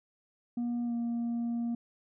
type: tone with pitch glide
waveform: sine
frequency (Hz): 239.2 to 235.2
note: A#3 to A#3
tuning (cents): +45 to +16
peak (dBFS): -27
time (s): 0.57-1.75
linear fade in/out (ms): 5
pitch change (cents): -29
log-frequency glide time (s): 0.85-0.93
effects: tanh soft clip ceiling -29 dBFS